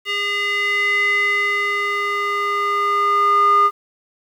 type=tone with band-pass filter sweep; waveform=square; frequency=406.8 Hz; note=G#4; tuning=36 cents flat; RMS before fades=-18 dBFS; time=0.05-3.71 s; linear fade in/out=50 ms; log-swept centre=2500 to 1200 Hz; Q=5.3; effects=8-bit